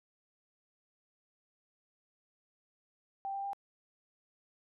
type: tone with pitch steps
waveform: sine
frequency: 784 / 790.4 / 796.8 Hz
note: G5 / G5 / G5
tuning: 0 / +14 / +28 cents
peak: -35 dBFS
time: 3.25-3.532 s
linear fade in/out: 0 ms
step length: 94 ms
effects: none